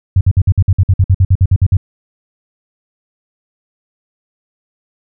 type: tone bursts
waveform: sine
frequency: 94.1 Hz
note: F#2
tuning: 30 cents sharp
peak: -5 dBFS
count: 16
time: 0.16-1.77 s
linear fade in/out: 5 ms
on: 50 ms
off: 54 ms
effects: none